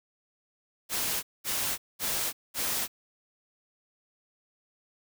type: noise bursts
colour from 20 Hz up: white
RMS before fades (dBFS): -30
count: 4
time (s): 0.89-2.88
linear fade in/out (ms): 50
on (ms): 340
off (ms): 210
effects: none